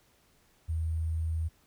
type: tone with sample-and-hold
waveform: sine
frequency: 80.8 Hz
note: E2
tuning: 34 cents flat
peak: -28 dBFS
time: 0.68-1.49 s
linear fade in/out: 20 ms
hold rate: 8820 Hz
effects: pink hiss -66 dBFS RMS until 1.66 s